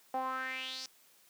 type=tone with band-pass filter sweep; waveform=sawtooth; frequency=260 Hz; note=C4; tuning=11 cents flat; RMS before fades=-38 dBFS; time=0.14-0.86 s; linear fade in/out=2 ms; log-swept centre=720 to 5500 Hz; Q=4.9; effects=white hiss -64 dBFS RMS until 1.29 s + high-pass 150 Hz 12 dB/octave